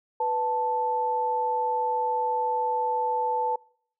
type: tone pair together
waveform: sine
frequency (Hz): 493.9 / 880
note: B4 / A5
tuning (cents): 0 / 0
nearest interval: minor seventh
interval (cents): 1000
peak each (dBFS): -29 / -24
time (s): 0.2-3.56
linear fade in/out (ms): 5
effects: noise-tail reverb RT60 0.6 s tail -26 dB re dry